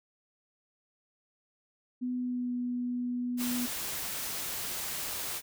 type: tone with pitch glide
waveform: sine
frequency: 249.5 to 245.6 Hz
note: B3 to B3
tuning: +18 to -9 cents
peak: -30 dBFS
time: 2.01-3.67 s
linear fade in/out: 20 ms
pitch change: -27 cents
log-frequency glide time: 2.14-2.54 s
type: noise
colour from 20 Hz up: white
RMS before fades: -36 dBFS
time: 3.37-5.42 s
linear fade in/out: 50 ms
effects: none